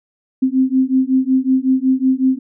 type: beating tone pair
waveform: sine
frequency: 258.7 / 264.1 Hz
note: C4 / C4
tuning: -19 / +16 cents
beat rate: 5.4 Hz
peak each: -15 dBFS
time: 0.42-2.39 s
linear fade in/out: 10 ms
effects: none